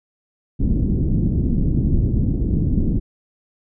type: low-pass noise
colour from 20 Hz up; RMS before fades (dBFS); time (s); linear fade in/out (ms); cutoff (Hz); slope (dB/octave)
pink; -18; 0.59-3; 20; 280; 24
effects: none